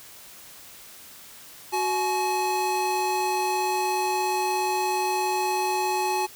square tone pair together, 369.6 / 850.1 Hz, F#4 / G#5, -2 / +40 cents, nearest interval octave + major second, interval 1442 cents, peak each -29 / -25 dBFS, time 1.72-6.27 s, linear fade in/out 20 ms, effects white hiss -46 dBFS RMS until 6.35 s

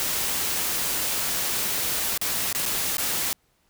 white noise with dropouts, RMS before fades -26 dBFS, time 0-3.33 s, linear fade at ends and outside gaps 0 ms, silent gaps 2.176-2.214 / 2.527-2.549 / 2.656-2.661 / 2.969-2.982 s, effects pink hiss -67 dBFS RMS until 3.69 s

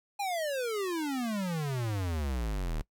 square exponential sweep, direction down, 830.6 to 36.21 Hz, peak -31 dBFS, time 0.19-2.82 s, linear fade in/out 10 ms, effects noise-tail reverb RT60 0.1 s tail -21 dB re dry

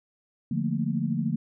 sine chord, Bb major seventh, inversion first, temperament equal, 146.83 / 174.61 / 220 / 233.1 Hz, D3 / F3 / A3 / Bb3, 0 / 0 / 0 / 0 cents, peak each -30 dBFS, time 0.51-1.36 s, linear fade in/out 5 ms, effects none

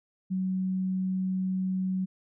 sine tone, 187.2 Hz, F#3, 20 cents sharp, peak -26 dBFS, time 0.3-2.06 s, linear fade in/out 20 ms, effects none

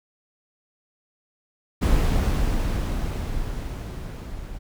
brown noise with level ramp, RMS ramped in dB -18 to -36 dBFS, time 1.81-4.59 s, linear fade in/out 20 ms, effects none

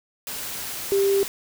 sine tone in noise, 394.8 Hz, G4, 12 cents sharp, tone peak -17 dBFS, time 0.92-1.23 s, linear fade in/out 0 ms, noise white, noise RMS -32 dBFS, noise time 0.27-1.28 s, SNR +12 dB, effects none

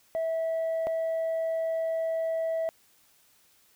sine tone pair in turn, 652 / 652 Hz, E5 / E5, -19 / -19 cents, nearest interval unison, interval 0 cents, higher neither, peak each -24 dBFS, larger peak neither, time 0.15-0.87 / 0.87-2.69 s, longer second, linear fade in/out 0 ms, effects tanh soft clip ceiling -25 dBFS + white hiss -63 dBFS RMS until 3.75 s

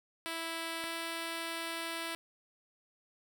5% pulse tone pair in turn, 329.6 / 331.2 Hz, E4 / E4, 0 / +8 cents, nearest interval unison, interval 8 cents, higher second, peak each -25 dBFS, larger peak neither, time 0.26-0.84 / 0.84-2.15 s, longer second, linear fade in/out 0 ms, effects none

